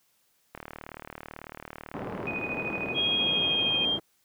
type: click train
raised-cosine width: 0.5 ms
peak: -24 dBFS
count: 90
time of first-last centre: 0.55-2.886 s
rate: 38.1 Hz
type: band-pass noise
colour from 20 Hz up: pink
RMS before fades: -36 dBFS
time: 1.94-4 s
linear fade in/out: 10 ms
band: 180 to 770 Hz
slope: 12 dB/octave
type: tone with tremolo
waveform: sine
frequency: 2489 Hz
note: D#7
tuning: in tune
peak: -29 dBFS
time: 2.27-3.85 s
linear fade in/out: 0 ms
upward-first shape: sine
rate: 13 Hz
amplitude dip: 70%
type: tone with pitch glide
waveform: sine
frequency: 3268 to 3197 Hz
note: G#7 to G7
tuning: -29 to +33 cents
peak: -24 dBFS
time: 2.94-3.99 s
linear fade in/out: 50 ms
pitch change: -38 cents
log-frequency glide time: 3.19-3.83 s
effects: white hiss -69 dBFS RMS until 4.24 s